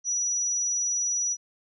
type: tone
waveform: sine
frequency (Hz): 5860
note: F#8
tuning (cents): -18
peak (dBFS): -24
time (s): 0.04-1.37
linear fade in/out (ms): 50
effects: none